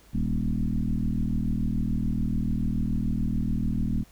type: tone with frequency modulation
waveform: sine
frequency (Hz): 116.54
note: A#2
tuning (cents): 0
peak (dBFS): -23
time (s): 0.13-4.04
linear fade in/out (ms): 20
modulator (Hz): 40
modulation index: 3.4
effects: added 50 Hz sine -55 dBFS peak until 4.11 s + pink hiss -57 dBFS RMS until 4.11 s